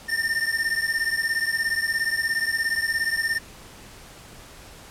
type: beating tone pair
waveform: square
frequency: 1800 / 1817 Hz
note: A6 / A#6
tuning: +39 / -45 cents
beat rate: 17 Hz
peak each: -26 dBFS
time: 0.08-3.39 s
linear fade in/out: 20 ms
effects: pink hiss -45 dBFS RMS until 4.9 s + low-pass 12000 Hz 12 dB/octave